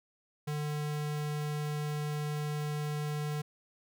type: tone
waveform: square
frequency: 149.3 Hz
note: D3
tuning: 29 cents sharp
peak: -33 dBFS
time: 0.47-3.42 s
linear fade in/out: 10 ms
effects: none